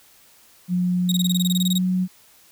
sine tone with pitch glide, 179.6 to 183.69 Hz, F3 to F#3, +49 to -12 cents, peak -18 dBFS, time 0.68-2.08 s, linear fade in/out 50 ms, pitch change +39 cents, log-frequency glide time 1.41-1.86 s
sawtooth tone bursts, 3774 Hz, A#7, 21 cents sharp, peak -19 dBFS, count 14, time 1.09-1.781 s, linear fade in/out 2 ms, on 28 ms, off 23 ms
effects white hiss -53 dBFS RMS until 2.51 s

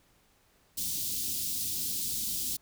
white band-stop noise, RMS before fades -33 dBFS, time 0.77-2.57 s, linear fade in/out 10 ms, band 300 to 3600 Hz, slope 24 dB/octave, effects pink hiss -66 dBFS RMS until 2.61 s

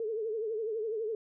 sine tone with vibrato, 440 Hz, A4, in tune, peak -31 dBFS, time 0-1.15 s, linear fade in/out 2 ms, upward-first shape triangle, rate 12 Hz, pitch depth 110 cents each way, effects none

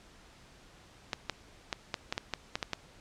clicks, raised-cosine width 0.2 ms, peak -14 dBFS, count 10, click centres 1.132 / 1.297 / 1.728 / 1.942 / 2.125 / 2.179 / 2.337 / 2.555 / 2.628 / 2.733 s, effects pink hiss -57 dBFS RMS until 3 s + low-pass 7000 Hz 12 dB/octave

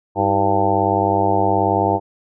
harmonic tone with a mistuned harmonic, 98.8 Hz, G2, 14 cents sharp, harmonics 1 / 2 / 3 / 4 / 5 / 6 / 7 / 8 / 9, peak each -24 / -27 / -23 / -24 / -24 / -27 / -21 / -21 / -21 dBFS, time 0.15-2 s, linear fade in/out 50 ms, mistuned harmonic 3, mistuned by +120 cents, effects none

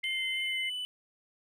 sine tone with vibrato, 2093 Hz, C7, in tune, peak -32 dBFS, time 0.03-0.7 s, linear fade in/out 10 ms, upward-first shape sine, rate 3.1 Hz, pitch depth 13 cents each way
triangle tone with pitch glide, 3054 to 2989 Hz, G7 to F#7, -46 to +17 cents, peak -32 dBFS, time 0.04-0.85 s, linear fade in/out 0 ms, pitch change -37 cents, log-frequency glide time 0.23-0.66 s
effects none

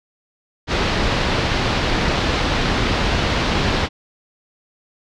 pink low-pass noise, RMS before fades -19 dBFS, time 0.67-3.89 s, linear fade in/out 50 ms, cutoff 4700 Hz, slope 24 dB/octave, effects none

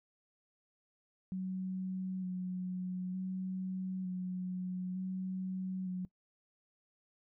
sine tone with vibrato, 185 Hz, F#3, in tune, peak -35 dBFS, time 1.32-6.05 s, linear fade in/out 0 ms, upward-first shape square, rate 0.55 Hz, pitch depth 18 cents each way, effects noise-tail reverb RT60 0.1 s tail -21 dB re dry

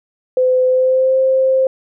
sine tone with pitch glide, 510 to 525.9 Hz, C5 to C5, -44 to +9 cents, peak -10 dBFS, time 0.37-1.67 s, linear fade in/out 2 ms, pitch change +53 cents, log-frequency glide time 0.66-1.18 s, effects none

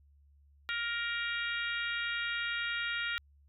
harmonic tone, 469.1 Hz, A#4, 11 cents sharp, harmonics 3 / 4 / 5 / 6 / 7 / 8, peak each -36 / -38 / -40 / -42 / -43 / -44 dBFS, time 0.69-3.18 s, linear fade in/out 0 ms, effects added 71 Hz sine -60 dBFS peak until 3.48 s

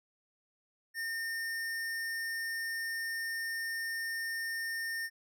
square tone, 1820 Hz, A#6, 42 cents flat, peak -35 dBFS, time 0.94-5.1 s, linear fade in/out 50 ms, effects none

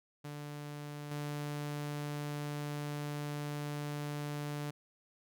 sawtooth tone with level steps, 146.83 Hz, D3, in tune, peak -38 / -33 dBFS, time 0.24-4.71 s, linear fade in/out 10 ms, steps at 1.11 s, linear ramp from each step 5 ms, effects none

